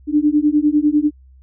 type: beating tone pair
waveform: sine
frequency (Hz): 293.1 / 303.1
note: D4 / D#4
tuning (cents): -3 / -45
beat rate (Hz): 10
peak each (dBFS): -15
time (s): 0.07-1.11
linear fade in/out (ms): 50
effects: added 65 Hz sine -43 dBFS peak until 1.42 s